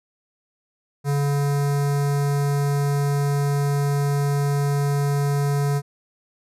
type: tone with notch filter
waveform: square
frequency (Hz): 142.4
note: C#3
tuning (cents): +47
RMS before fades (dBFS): -21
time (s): 1.04-5.82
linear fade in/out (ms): 50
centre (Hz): 3000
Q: 0.91
effects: resampled to 32000 Hz